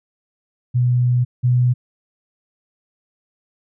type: tone pair in turn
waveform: sine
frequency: 123.47 / 123.98 Hz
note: B2 / B2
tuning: 0 / +7 cents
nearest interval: unison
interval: 7 cents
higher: second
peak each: -13 / -12 dBFS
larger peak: second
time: 0.74-1.25 / 1.43-1.74 s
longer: first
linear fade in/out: 20 ms
effects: none